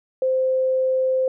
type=tone; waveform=sine; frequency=520 Hz; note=C5; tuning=11 cents flat; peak=-17 dBFS; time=0.22-1.28 s; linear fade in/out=2 ms; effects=none